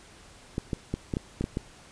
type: clicks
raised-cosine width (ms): 3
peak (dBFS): -15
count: 8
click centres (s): 0.581 / 0.732 / 0.94 / 1.138 / 1.169 / 1.41 / 1.441 / 1.571
effects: pink hiss -52 dBFS RMS until 1.91 s + resampled to 22050 Hz